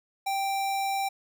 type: tone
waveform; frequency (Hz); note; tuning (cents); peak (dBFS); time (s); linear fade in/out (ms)
square; 784; G5; 0; -27; 0.26-1.09; 10
effects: none